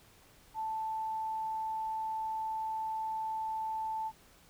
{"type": "tone", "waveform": "sine", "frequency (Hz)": 880, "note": "A5", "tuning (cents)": 0, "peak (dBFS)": -33, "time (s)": [0.54, 4.12], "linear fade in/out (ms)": 50, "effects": ["pink hiss -61 dBFS RMS until 4.49 s"]}